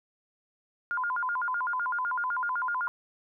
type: tone with vibrato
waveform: sine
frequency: 1198 Hz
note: D6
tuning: 34 cents sharp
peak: -27 dBFS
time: 0.91-2.88 s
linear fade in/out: 0 ms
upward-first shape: square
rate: 7.9 Hz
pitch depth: 290 cents each way
effects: none